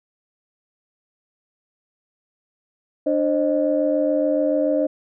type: tone cluster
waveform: sine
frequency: 296.7 / 530 / 617 Hz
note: D4 / C5 / D#5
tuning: +18 / +22 / -15 cents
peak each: -21 dBFS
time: 3.06-4.87 s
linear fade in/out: 10 ms
effects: tanh soft clip ceiling -7 dBFS